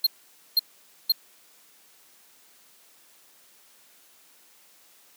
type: tone bursts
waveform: square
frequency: 4209 Hz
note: C8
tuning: 9 cents sharp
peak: -17 dBFS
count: 3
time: 0.04-1.121 s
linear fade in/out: 5 ms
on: 27 ms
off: 500 ms
effects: white hiss -57 dBFS RMS until 5.16 s + high-pass 200 Hz 12 dB/octave